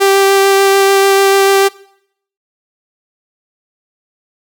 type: tone with vibrato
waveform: sawtooth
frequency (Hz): 392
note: G4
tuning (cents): 0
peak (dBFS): -3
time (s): 0-1.69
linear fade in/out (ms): 20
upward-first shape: sine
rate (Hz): 6.8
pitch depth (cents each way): 9
effects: noise-tail reverb RT60 0.7 s tail -22 dB re dry